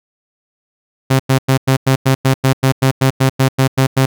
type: tone bursts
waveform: sawtooth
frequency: 132.9 Hz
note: C3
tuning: 27 cents sharp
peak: -5 dBFS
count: 16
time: 1.1-4.06 s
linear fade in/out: 10 ms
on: 95 ms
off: 96 ms
effects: none